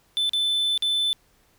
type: tone with dropouts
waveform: triangle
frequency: 3520 Hz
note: A7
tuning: in tune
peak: -19 dBFS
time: 0.17-1.13 s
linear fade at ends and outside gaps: 0 ms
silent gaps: 0.294-0.334 / 0.777-0.823 s
effects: pink hiss -62 dBFS RMS until 1.58 s